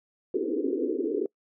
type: band-pass noise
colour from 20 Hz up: white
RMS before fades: -28 dBFS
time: 0.34-1.26 s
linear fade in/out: 2 ms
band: 260 to 470 Hz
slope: 96 dB/octave
effects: noise-tail reverb RT60 0.1 s tail -25 dB re dry